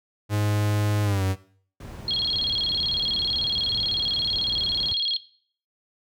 45% pulse tone with pitch glide, 104.6 to 95.37 Hz, G#2 to G2, +13 to -47 cents, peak -21 dBFS, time 0.29-1.36 s, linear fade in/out 50 ms, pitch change -160 cents, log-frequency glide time 1.03-1.23 s
brown noise, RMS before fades -34 dBFS, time 1.8-4.93 s, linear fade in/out 5 ms
sine tone with vibrato, 3728 Hz, A#7, 1 cent flat, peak -22 dBFS, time 2.08-5.17 s, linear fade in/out 2 ms, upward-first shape square, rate 18 Hz, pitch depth 220 cents each way
effects noise-tail reverb RT60 0.5 s tail -17 dB re dry + high-pass 60 Hz 12 dB/octave

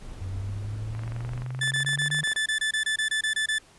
brown noise, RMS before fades -40 dBFS, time 0-1.45 s, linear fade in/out 20 ms
sine exponential sweep, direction up, 92.6 to 151.7 Hz, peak -30 dBFS, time 0.21-2.24 s, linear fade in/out 10 ms
click train, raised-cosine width 0.5 ms, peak -26 dBFS, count 34, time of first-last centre 0.95-2.36 s, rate 23.4 Hz
30% pulse tone bursts, 1748 Hz, A6, 12 cents flat, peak -21 dBFS, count 16, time 1.61-3.585 s, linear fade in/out 5 ms, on 100 ms, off 25 ms
effects pink hiss -55 dBFS RMS until 3.78 s + resampled to 24000 Hz

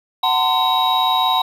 triangle tone cluster, 746 / 903 / 1029 / 3816 Hz, F#5 / A5 / C6 / A#7, +14 / +45 / -29 / +40 cents, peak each -18 dBFS, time 0.23-1.42 s, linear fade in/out 5 ms, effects none

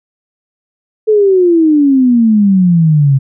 sine exponential sweep, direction down, 440 to 132.8 Hz, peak -5 dBFS, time 1.07-3.19 s, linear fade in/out 20 ms, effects none

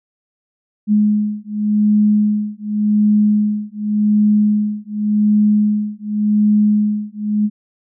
sine beating tone pair, 209.5 / 210.38 Hz, G#3 / G#3, +15 / +23 cents, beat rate 0.88 Hz, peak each -15 dBFS, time 0.87-7.5 s, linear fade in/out 50 ms, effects none

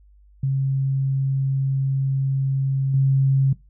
sine tone with level steps, 135.3 Hz, C#3, 42 cents flat, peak -18 / -14 dBFS, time 0.43-3.53 s, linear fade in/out 5 ms, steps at 2.94 s, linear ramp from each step 2 ms, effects noise-tail reverb RT60 0.2 s tail -19 dB re dry + added 50 Hz sine -49 dBFS peak until 3.69 s

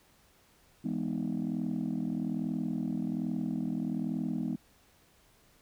sine chord, E major seventh, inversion none, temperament just, 164.81 / 206 / 247.2 / 309 Hz, E3 / G#3 / B3 / D#4, 0 / -14 / +2 / -12 cents, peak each -36 / -33 / -33 / -37 dBFS, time 0.84-4.56 s, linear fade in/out 10 ms, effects tanh soft clip ceiling -25 dBFS + pink hiss -64 dBFS RMS until 5.61 s

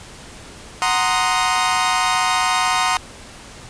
sawtooth chord, C half-diminished seventh, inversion second, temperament equal, 740 / 932.3 / 1046.5 / 1244.5 Hz, Gb5 / Bb5 / C6 / Eb6, 0 / 0 / 0 / 0 cents, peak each -18 dBFS, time 0.82-2.97 s, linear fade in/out 0 ms, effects pink hiss -39 dBFS RMS until 3.69 s + resampled to 22050 Hz

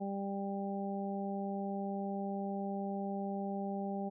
harmonic tone, 197.8 Hz, G3, 16 cents sharp, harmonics 1 / 2 / 3 / 4, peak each -37 / -43 / -44 / -42 dBFS, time 0-4.1 s, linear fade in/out 20 ms, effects none

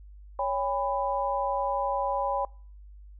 sine tone cluster, 558 / 807 / 995 Hz, C#5 / G#5 / B5, +11 / -50 / +13 cents, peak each -30 dBFS, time 0.39-2.45 s, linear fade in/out 2 ms, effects noise-tail reverb RT60 0.5 s tail -26 dB re dry + added 50 Hz sine -45 dBFS peak until 3.19 s

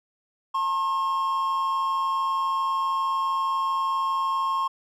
triangle tone pair together, 902.3 / 1075 Hz, A5 / C6, +43 / +47 cents, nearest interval minor third, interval 304 cents, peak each -30 / -21 dBFS, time 0.54-4.68 s, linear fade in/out 10 ms, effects none

